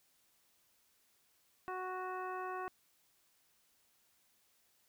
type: harmonic tone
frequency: 370 Hz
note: F#4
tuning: in tune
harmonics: 1 / 2 / 3 / 4 / 5 / 7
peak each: -44 / -44 / -43 / -49 / -53 / -58 dBFS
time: 1.68-2.68 s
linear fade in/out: 0 ms
effects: white hiss -73 dBFS RMS until 4.88 s